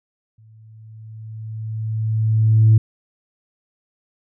sine tone with exponential growth, 110 Hz, A2, in tune, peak -6 dBFS, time 0.38-2.78 s, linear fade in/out 5 ms, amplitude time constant 520 ms, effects tanh soft clip ceiling -5 dBFS

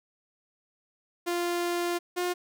sawtooth tone pair in turn, 348.1 / 356.4 Hz, F4 / F4, -6 / +35 cents, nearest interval unison, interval 41 cents, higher second, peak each -23 dBFS, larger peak neither, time 1.26-1.99 / 2.16-2.34 s, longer first, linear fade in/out 20 ms, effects none

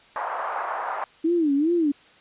white band-pass noise, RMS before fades -29 dBFS, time 0.16-1.04 s, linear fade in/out 0 ms, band 660 to 1200 Hz, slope 24 dB/octave
sine tone with vibrato, 311.1 Hz, D#4, in tune, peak -18 dBFS, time 1.24-1.92 s, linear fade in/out 10 ms, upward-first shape sine, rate 2.5 Hz, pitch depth 200 cents each way
effects white hiss -53 dBFS RMS until 2.2 s + resampled to 8000 Hz

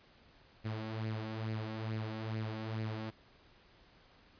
sawtooth tone with flanger, 110 Hz, A2, in tune, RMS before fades -39 dBFS, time 0.64-3.11 s, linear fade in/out 20 ms, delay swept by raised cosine 0.42 to 3.72 ms, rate 2.3 Hz, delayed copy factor +0.55, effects pink hiss -63 dBFS RMS until 4.39 s + resampled to 11025 Hz

